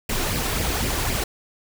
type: noise with flanger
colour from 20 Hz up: pink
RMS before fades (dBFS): -24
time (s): 0.09-1.24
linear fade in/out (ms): 5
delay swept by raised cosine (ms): 0.38 to 2.88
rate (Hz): 3.9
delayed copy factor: +0.55
effects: none